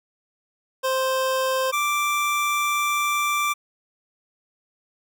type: tone pair in turn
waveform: 25% pulse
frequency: 523.3 / 1174.8 Hz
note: C5 / D6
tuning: 0 / 0 cents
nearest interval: octave + major second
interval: 1400 cents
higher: second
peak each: -17 dBFS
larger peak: neither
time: 0.83-1.72 / 1.72-3.54 s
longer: second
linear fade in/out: 20 ms
effects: none